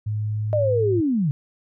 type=tone with pitch glide; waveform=sine; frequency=106.3 to 106.98 Hz; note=G#2 to A2; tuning=+41 to -48 cents; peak=-22 dBFS; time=0.06-1.01 s; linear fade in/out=10 ms; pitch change=+11 cents; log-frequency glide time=0.24-0.52 s
type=linear sweep; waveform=sine; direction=down; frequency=622.3 to 131.6 Hz; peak=-18 dBFS; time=0.53-1.31 s; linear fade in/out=0 ms
effects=none